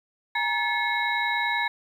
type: tone cluster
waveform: sine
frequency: 829 / 939 / 1726 / 2176 / 3850 Hz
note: G#5 / A#5 / A6 / C#7 / B7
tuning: -3 / +12 / -34 / -33 / -45 cents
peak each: -34 / -28 / -28 / -28 / -33 dBFS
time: 0.35-1.68 s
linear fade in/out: 5 ms
effects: 9-bit